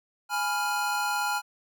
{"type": "chord", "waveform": "square", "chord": "F diminished", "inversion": "first", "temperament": "equal", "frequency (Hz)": [830.6, 987.8, 1396.9], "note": ["Ab5", "Cb6", "F6"], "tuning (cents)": [0, 0, 0], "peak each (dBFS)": [-30, -35, -30], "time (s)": [0.29, 1.42], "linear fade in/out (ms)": 50, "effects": []}